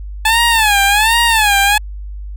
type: tone with vibrato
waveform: 15% pulse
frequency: 864 Hz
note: A5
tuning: 32 cents flat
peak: -3 dBFS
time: 0.25-1.78 s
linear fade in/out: 5 ms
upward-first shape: sine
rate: 1.3 Hz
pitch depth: 150 cents each way
effects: added 50 Hz sine -24 dBFS peak until 2.36 s